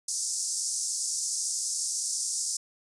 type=band-pass noise; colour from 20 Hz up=pink; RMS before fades=-31 dBFS; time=0.08-2.57 s; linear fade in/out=5 ms; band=5300 to 9700 Hz; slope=48 dB/octave; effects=resampled to 24000 Hz